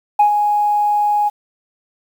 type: tone with ADSR envelope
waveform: sine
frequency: 831 Hz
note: G#5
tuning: 1 cent sharp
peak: -5 dBFS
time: 0.19-1.3 s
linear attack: 8 ms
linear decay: 100 ms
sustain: -7 dB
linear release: 24 ms
effects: tanh soft clip ceiling -5 dBFS + 7-bit